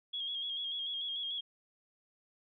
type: tone with vibrato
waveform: sine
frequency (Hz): 3294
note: G#7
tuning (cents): -15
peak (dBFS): -35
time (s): 0.13-1.41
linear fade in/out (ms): 10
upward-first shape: square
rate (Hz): 6.8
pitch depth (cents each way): 34
effects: none